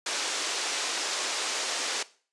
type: band-pass noise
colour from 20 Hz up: white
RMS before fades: -31 dBFS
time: 0.06-2.03 s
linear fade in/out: 5 ms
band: 320 to 7200 Hz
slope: 24 dB/octave
effects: noise-tail reverb RT60 0.4 s tail -18 dB re dry + resampled to 24000 Hz